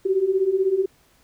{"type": "beating tone pair", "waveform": "sine", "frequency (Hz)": [370, 386], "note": ["F#4", "G4"], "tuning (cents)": [0, -27], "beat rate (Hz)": 16, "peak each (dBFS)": [-23, -19], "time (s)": [0.05, 0.86], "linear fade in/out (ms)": 10, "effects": ["pink hiss -59 dBFS RMS until 1.23 s"]}